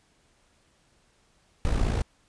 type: noise with amplitude modulation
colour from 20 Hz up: brown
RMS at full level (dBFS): -22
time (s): 1.65-2.02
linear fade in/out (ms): 0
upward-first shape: sine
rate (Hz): 56.3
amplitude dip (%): 60
effects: pink hiss -65 dBFS RMS until 2.28 s + resampled to 22050 Hz